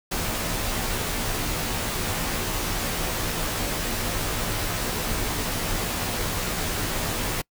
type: noise with comb filter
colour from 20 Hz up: pink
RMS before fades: -27 dBFS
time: 0.11-7.42 s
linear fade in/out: 10 ms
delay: 15 ms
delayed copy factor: -0.65
effects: noise-tail reverb RT60 0.1 s tail -26 dB re dry